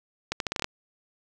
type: accelerating click train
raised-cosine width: 0.2 ms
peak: -10 dBFS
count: 8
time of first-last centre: 0.32-0.644 s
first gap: 82 ms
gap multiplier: 0.8
effects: none